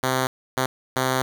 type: tone bursts at uneven times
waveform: 5% pulse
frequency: 130 Hz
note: C3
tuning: 11 cents flat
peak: -9 dBFS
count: 3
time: 0.03-0.27 / 0.57-0.66 / 0.96-1.22 s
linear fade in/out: 2 ms
effects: 7-bit